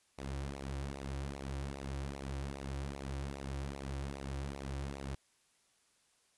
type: tone with flanger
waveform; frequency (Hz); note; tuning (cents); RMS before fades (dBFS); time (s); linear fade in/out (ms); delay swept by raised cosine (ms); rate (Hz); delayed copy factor
sawtooth; 68.8; C#2; -12; -41; 0.18-5.15; 5; 0.6 to 4.8; 2.5; -0.7
effects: white hiss -72 dBFS RMS until 6.37 s + resampled to 24000 Hz